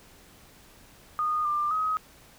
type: tone with pitch steps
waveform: sine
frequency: 1229 / 1192 / 1265 Hz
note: D#6 / D6 / D#6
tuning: -22 / +25 / +28 cents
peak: -24 dBFS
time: 1.19-1.97 s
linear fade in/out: 0 ms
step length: 260 ms
effects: pink hiss -54 dBFS RMS until 2.38 s